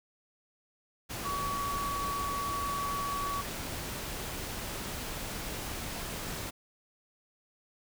sine tone in noise, 1132 Hz, C#6, 36 cents sharp, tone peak -32 dBFS, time 1.24-3.42 s, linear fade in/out 20 ms, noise pink, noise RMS -38 dBFS, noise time 1.09-6.51 s, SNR +3 dB, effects none

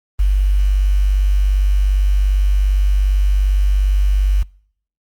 sine tone with quantisation, 48.7 Hz, G1, 11 cents flat, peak -10 dBFS, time 0.19-4.43 s, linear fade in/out 10 ms, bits 6, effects noise-tail reverb RT60 0.6 s tail -25 dB re dry + Opus 24 kbps

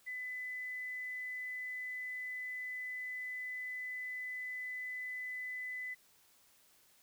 sine tone, 2005 Hz, B6, 26 cents sharp, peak -39 dBFS, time 0.06-5.95 s, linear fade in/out 20 ms, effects white hiss -67 dBFS RMS until 7.02 s

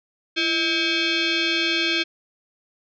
sine tone with frequency modulation, 335.8 Hz, E4, 32 cents sharp, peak -19 dBFS, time 0.36-2.04 s, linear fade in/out 20 ms, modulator 965 Hz, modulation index 4.1, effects none

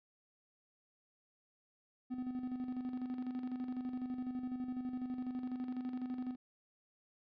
triangle tone with tremolo, 252.2 Hz, B3, 36 cents sharp, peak -34 dBFS, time 2.1-6.36 s, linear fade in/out 20 ms, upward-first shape square, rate 12 Hz, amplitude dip 50%, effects resampled to 11025 Hz

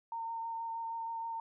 sine tone with vibrato, 914 Hz, A#5, 34 cents flat, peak -36 dBFS, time 0.12-1.4 s, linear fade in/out 2 ms, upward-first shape sine, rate 6.3 Hz, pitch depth 13 cents each way, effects none

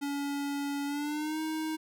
square tone with pitch glide, 283.5 to 314.6 Hz, C#4 to D#4, +39 to +19 cents, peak -32 dBFS, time 0.01-1.77 s, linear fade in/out 20 ms, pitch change +180 cents, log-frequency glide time 0.86-1.4 s, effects none

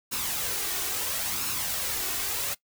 white noise with flanger, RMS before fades -30 dBFS, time 0.11-2.55 s, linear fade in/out 20 ms, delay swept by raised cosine 0.74 to 2.74 ms, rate 0.74 Hz, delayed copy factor +0.5, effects noise-tail reverb RT60 0.1 s tail -20 dB re dry

